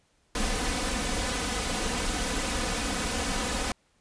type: noise with comb filter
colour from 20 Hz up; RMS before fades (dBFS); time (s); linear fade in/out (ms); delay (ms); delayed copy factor
pink; -29; 0.35-3.72; 2; 4; +0.65
effects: pink hiss -68 dBFS RMS until 4 s + resampled to 22050 Hz